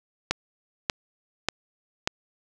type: click train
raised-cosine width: 0.2 ms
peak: -5 dBFS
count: 4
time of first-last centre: 0.31-2.075 s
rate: 1.7 Hz
effects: none

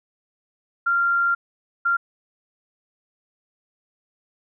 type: tone bursts at uneven times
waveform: sine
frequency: 1387 Hz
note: F6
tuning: 12 cents flat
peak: -17 dBFS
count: 2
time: 0.86-1.35 / 1.85-1.97 s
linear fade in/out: 10 ms
effects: none

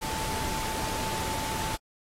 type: tone in noise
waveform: sine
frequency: 880 Hz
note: A5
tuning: in tune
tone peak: -34 dBFS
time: 0.01-1.77 s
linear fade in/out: 20 ms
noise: pink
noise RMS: -33 dBFS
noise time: 0.01-1.77 s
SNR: -4 dB
effects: low-pass 12000 Hz 12 dB/octave + AAC 48 kbps

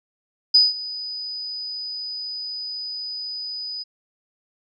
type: tone with ADSR envelope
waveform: sine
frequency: 4978 Hz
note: D#8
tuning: in tune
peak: -9 dBFS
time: 0.54-3.84 s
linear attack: 10 ms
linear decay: 180 ms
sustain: -19 dB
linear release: 21 ms
effects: none

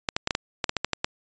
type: clicks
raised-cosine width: 0.2 ms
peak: -6 dBFS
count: 11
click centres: 0.088 / 0.165 / 0.274 / 0.308 / 0.351 / 0.642 / 0.694 / 0.767 / 0.846 / 0.933 / 1.045 s
effects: resampled to 16000 Hz

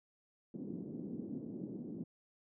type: band-pass noise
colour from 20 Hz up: pink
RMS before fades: -44 dBFS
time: 0.54-2.04 s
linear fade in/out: 5 ms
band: 180 to 330 Hz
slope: 24 dB/octave
effects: none

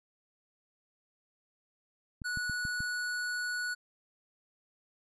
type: clicks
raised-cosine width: 5 ms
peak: -28 dBFS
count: 5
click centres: 2.218 / 2.373 / 2.497 / 2.652 / 2.805 s
type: tone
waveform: square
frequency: 1469 Hz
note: F#6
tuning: 13 cents flat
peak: -33 dBFS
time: 2.24-3.75 s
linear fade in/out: 20 ms
effects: resampled to 22050 Hz

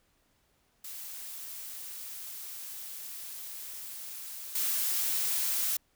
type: noise with level steps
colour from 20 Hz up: blue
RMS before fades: -42 / -30 dBFS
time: 0.84-5.77 s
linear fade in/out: 5 ms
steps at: 4.55 s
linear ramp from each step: 5 ms
effects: pink hiss -71 dBFS RMS until 5.95 s

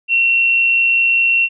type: tone with amplitude modulation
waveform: sine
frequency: 2725 Hz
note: F7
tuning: 43 cents flat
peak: -9 dBFS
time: 0.08-1.49 s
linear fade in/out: 50 ms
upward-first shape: sine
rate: 125 Hz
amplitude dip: 35%
effects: none

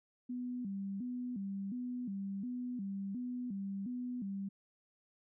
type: tone with vibrato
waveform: sine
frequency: 220.6 Hz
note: A3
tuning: 5 cents sharp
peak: -37 dBFS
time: 0.29-4.49 s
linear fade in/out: 10 ms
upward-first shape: square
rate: 1.4 Hz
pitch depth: 200 cents each way
effects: none

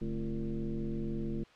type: tone with frequency modulation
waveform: sine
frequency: 98 Hz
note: G2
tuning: in tune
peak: -32 dBFS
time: 0.01-1.44 s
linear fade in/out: 10 ms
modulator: 121 Hz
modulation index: 2.2
effects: white hiss -59 dBFS RMS until 1.55 s + low-pass 3000 Hz 12 dB/octave

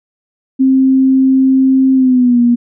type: tone with pitch glide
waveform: sine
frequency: 264.3 to 239.6 Hz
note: C4 to A#3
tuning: +18 to +48 cents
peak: -6 dBFS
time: 0.59-2.56 s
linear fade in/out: 20 ms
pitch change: -170 cents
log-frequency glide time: 1.94-2.4 s
effects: none

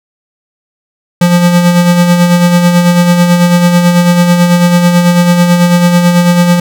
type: tone with tremolo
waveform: square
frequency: 175 Hz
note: F3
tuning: 4 cents sharp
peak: -3 dBFS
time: 1.21-6.6 s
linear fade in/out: 5 ms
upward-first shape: sine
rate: 9.1 Hz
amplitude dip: 45%
effects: none

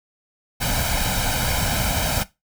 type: noise with comb filter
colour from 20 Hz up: pink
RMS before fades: -22 dBFS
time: 0.6-2.24 s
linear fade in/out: 20 ms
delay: 1.3 ms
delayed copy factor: +0.75
effects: noise-tail reverb RT60 0.2 s tail -17 dB re dry

